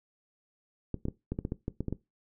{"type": "clicks", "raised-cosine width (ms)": 3, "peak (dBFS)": -19, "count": 11, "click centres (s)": [0.943, 1.054, 1.084, 1.32, 1.389, 1.451, 1.521, 1.681, 1.806, 1.883, 1.926], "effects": ["noise-tail reverb RT60 0.2 s tail -18 dB re dry"]}